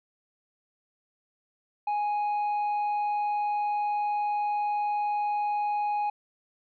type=tone with tanh clipping; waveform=triangle; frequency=830.6 Hz; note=G#5; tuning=in tune; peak=-26 dBFS; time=1.87-6.1 s; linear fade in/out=5 ms; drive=8 dB; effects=none